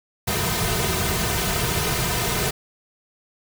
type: noise with comb filter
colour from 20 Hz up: pink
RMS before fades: -23 dBFS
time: 0.27-2.51 s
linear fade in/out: 10 ms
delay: 3.6 ms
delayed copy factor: -0.8
effects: none